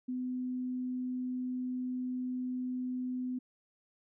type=tone; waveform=sine; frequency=252.5 Hz; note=B3; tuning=39 cents sharp; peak=-33 dBFS; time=0.08-3.39 s; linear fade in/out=10 ms; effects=none